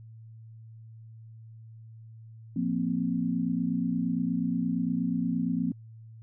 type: chord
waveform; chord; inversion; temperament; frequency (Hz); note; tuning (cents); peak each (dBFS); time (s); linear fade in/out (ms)
sine; F suspended fourth; none; equal; 174.61 / 233.1 / 261.6; F3 / Bb3 / C4; 0 / 0 / 0; -30; 2.56-5.72; 5
effects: added 112 Hz sine -45 dBFS peak until 6.22 s